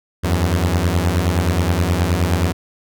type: beating tone pair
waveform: sawtooth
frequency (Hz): 82.41 / 91.91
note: E2 / F#2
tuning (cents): 0 / -11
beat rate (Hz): 9.5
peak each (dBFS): -14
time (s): 0.23-2.53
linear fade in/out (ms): 20
effects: none